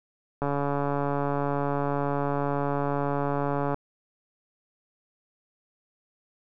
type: click train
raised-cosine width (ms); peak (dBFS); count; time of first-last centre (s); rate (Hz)
1; -14; 473; 0.42-3.744; 142
effects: none